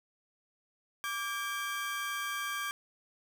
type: tone pair together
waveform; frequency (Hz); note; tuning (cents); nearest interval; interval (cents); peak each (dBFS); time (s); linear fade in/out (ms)
30% pulse; 1164 / 1607.8; D6 / G6; -16 / +43; tritone; 559; -34 / -34; 1.04-2.71; 0
effects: none